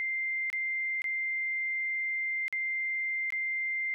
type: tone with dropouts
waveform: sine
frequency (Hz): 2093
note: C7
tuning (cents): 0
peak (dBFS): -29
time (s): 0-3.94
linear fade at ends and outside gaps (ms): 0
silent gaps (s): 0.501-0.529 / 1.019-1.042 / 2.481-2.526 / 3.304-3.323
effects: none